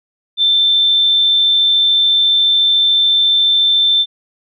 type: tone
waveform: sine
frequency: 3553 Hz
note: A7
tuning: 16 cents sharp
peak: -9 dBFS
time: 0.37-4.06 s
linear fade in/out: 50 ms
effects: none